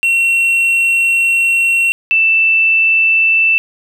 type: tone pair in turn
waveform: triangle / sine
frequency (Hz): 2725 / 2658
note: F7 / E7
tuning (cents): -43 / +14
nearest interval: unison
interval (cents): 43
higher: first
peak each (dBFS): -8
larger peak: neither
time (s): 0.03-1.92 / 2.11-3.58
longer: first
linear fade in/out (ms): 0
effects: none